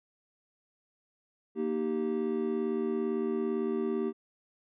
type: chord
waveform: triangle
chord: Eb major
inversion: second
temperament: just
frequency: 233.3 / 311.1 / 388.9 Hz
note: Bb3 / Eb4 / G4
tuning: +2 / 0 / -14 cents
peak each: -31 / -34 / -29 dBFS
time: 1.55-4.13 s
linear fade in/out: 50 ms
effects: resampled to 8000 Hz